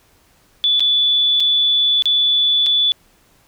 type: tone with dropouts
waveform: sine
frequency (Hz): 3461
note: A7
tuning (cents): -29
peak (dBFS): -12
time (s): 0.64-2.92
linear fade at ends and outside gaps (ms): 0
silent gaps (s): 0.796-0.805 / 1.4-1.404 / 2.023-2.056 / 2.662-2.666
effects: pink hiss -55 dBFS RMS until 3.47 s